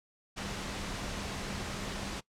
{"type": "tone in noise", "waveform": "sine", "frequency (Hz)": 198, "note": "G3", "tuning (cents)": 18, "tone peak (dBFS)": -45, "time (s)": [0.36, 2.21], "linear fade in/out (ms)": 20, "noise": "pink", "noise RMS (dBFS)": -38, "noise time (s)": [0.36, 2.21], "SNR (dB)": -10, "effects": ["noise-tail reverb RT60 0.1 s tail -20 dB re dry", "low-pass 7000 Hz 12 dB/octave"]}